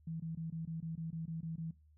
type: tone bursts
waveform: sine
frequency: 162.6 Hz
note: E3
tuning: 23 cents flat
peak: -38 dBFS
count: 11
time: 0.07-1.71 s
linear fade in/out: 5 ms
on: 130 ms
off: 21 ms
effects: noise-tail reverb RT60 0.3 s tail -20 dB re dry + added 76 Hz sine -62 dBFS peak until 1.97 s